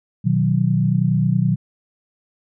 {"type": "chord", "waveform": "sine", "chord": "B major", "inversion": "none", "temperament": "equal", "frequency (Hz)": [123.47, 155.56, 185], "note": ["B2", "D#3", "F#3"], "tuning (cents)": [0, 0, 0], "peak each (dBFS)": -19, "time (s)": [0.24, 1.56], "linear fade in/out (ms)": 20, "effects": []}